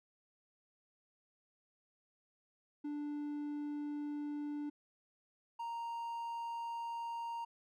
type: tone pair in turn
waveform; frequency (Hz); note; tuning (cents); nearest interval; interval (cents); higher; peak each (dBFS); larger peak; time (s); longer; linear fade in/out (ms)
triangle; 293.7 / 930.8; D4 / A#5; 0 / -3; octave + minor sixth; 1997; second; -36 / -37; first; 2.84-4.7 / 5.59-7.45; neither; 10
effects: none